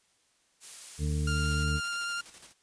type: noise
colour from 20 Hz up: blue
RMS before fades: -42 dBFS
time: 0.6-1.67 s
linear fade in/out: 50 ms
type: harmonic tone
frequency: 74.7 Hz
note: D2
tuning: 30 cents sharp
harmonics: 1 / 2 / 3 / 4 / 6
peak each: -29 / -31 / -40 / -43 / -43 dBFS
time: 0.98-1.81 s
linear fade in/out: 50 ms
type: tone with vibrato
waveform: sawtooth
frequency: 1396.9 Hz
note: F6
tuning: in tune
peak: -28 dBFS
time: 1.27-2.21 s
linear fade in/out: 5 ms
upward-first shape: triangle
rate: 10 Hz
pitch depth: 11 cents each way
type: noise with tremolo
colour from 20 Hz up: white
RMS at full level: -48 dBFS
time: 1.34-2.54 s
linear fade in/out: 50 ms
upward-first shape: square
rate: 12 Hz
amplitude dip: 50%
effects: white hiss -69 dBFS RMS until 2.62 s + resampled to 22050 Hz